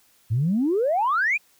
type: exponential sweep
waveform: sine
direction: up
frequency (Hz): 102.3 to 2535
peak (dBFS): -18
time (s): 0.3-1.38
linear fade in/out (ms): 20
effects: tanh soft clip ceiling -14 dBFS + white hiss -60 dBFS RMS until 1.59 s